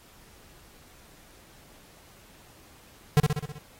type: tone with echo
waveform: square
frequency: 149.1 Hz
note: D3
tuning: 27 cents sharp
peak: -16 dBFS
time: 3.17-3.2 s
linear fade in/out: 0 ms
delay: 64 ms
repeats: 6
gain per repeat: -4 dB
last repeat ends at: 3.584 s
effects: pink hiss -55 dBFS RMS until 3.79 s + AAC 48 kbps